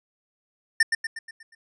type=tone with echo; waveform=square; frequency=1804 Hz; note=A6; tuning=43 cents sharp; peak=-15 dBFS; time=0.8-0.83 s; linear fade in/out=5 ms; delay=120 ms; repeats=6; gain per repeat=-6 dB; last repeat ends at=1.55 s; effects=resampled to 22050 Hz